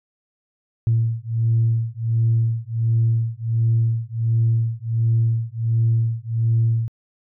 sine beating tone pair, 113.7 / 115.1 Hz, A#2 / A#2, -43 / -22 cents, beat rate 1.4 Hz, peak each -19 dBFS, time 0.87-6.88 s, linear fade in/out 0 ms, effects tanh soft clip ceiling -10 dBFS

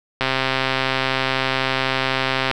click train, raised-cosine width 0.3 ms, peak -3 dBFS, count 305, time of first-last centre 0.21-2.513 s, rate 132 Hz, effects none

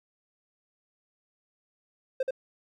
triangle tone with echo, 523.3 Hz, C5, in tune, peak -22 dBFS, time 2.2-2.23 s, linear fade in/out 5 ms, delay 78 ms, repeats 1, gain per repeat -2 dB, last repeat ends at 2.308 s, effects none

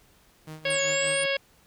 sawtooth tone with tremolo, 156.2 Hz, D#3, 7 cents sharp, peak -33 dBFS, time 0.47-1.26 s, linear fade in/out 5 ms, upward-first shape sine, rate 5.2 Hz, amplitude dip 75%
harmonic tone, 551 Hz, C#5, 11 cents flat, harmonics 1 / 2 / 3 / 4 / 5 / 6 / 7 / 8 / 9, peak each -27 / -40 / -32 / -31 / -32 / -33 / -45 / -42 / -40 dBFS, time 0.65-1.37 s, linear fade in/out 5 ms
sine exponential two-way sweep, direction down then up, 9200 to 6660 to 9200 Hz, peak -30 dBFS, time 0.7-1.24 s, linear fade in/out 5 ms, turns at 0.82 s
effects pink hiss -60 dBFS RMS until 1.66 s

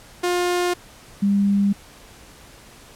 sawtooth / sine tone pair in turn, 355 / 200.3 Hz, F4 / G3, +28 / +38 cents, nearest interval minor seventh, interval 990 cents, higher first, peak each -15 dBFS, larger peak neither, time 0.23-0.74 / 1.22-1.73 s, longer neither, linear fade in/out 10 ms, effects pink hiss -46 dBFS RMS until 2.95 s + low-pass 12000 Hz 12 dB/octave

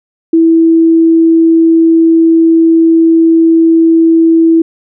sine tone, 328 Hz, E4, 9 cents flat, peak -3 dBFS, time 0.33-4.62 s, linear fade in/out 5 ms, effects none

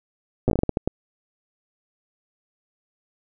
slowing click train, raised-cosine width 2 ms, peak -7 dBFS, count 11, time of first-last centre 0.48-0.876 s, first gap 8 ms, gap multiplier 1.33, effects none

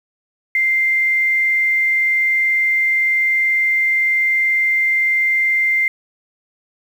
sine tone with quantisation, 2093 Hz, C7, in tune, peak -13 dBFS, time 0.55-5.88 s, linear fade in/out 2 ms, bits 7, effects none

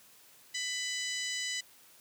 harmonic tone, 996 Hz, B5, 14 cents sharp, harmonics 2 / 3 / 4 / 5 / 6 / 7 / 8, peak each -38 / -40 / -41 / -42 / -43 / -43 / -44 dBFS, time 0.54-1.61 s, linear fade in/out 10 ms, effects white hiss -59 dBFS RMS until 2 s + high-pass 80 Hz 12 dB/octave

